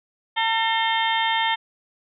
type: harmonic tone with a mistuned harmonic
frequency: 450 Hz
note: A4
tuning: 39 cents sharp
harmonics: 2 / 3 / 4 / 5 / 6 / 7 / 8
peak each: -22 / -35 / -27 / -28 / -36 / -27 / -30 dBFS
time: 0.36-1.56 s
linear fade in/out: 20 ms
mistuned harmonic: 5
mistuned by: -81 cents
effects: none